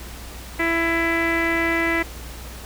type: tone with low-pass filter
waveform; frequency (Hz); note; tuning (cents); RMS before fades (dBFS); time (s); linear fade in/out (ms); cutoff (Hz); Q
sawtooth; 332.7; E4; +16; -21; 0.59-2.03; 10; 2100; 7.9
effects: added 60 Hz sine -36 dBFS peak until 2.65 s + pink hiss -39 dBFS RMS until 2.65 s